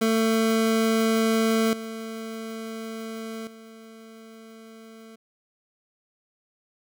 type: tone with level steps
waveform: 25% pulse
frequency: 223.5 Hz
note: A3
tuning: 27 cents sharp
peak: -16 / -29 / -40 dBFS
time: 0.01-5.16 s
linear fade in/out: 10 ms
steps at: 1.73 / 3.47 s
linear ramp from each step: 2 ms
effects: none